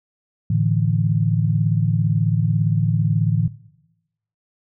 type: chord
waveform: sine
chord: A suspended fourth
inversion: none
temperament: equal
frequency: 110 / 146.83 / 164.81 Hz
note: A2 / D3 / E3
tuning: 0 / 0 / 0 cents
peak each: -18 / -21 / -21 dBFS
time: 0.5-3.48 s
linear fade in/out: 5 ms
effects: noise-tail reverb RT60 0.9 s tail -18 dB re dry